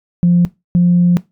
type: tone pair in turn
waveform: sine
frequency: 174.61 / 175.62 Hz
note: F3 / F3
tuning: 0 / +10 cents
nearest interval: unison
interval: 10 cents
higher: second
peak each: -6 dBFS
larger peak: neither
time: 0.23-0.45 / 0.75-1.17 s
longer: second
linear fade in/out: 0 ms
effects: noise-tail reverb RT60 0.2 s tail -19 dB re dry + tanh soft clip ceiling -3 dBFS